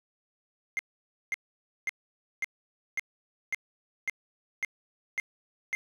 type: tone bursts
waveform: triangle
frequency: 2104 Hz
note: C7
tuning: 9 cents sharp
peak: -25 dBFS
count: 10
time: 0.77-5.75 s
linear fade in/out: 0 ms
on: 21 ms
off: 530 ms
effects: none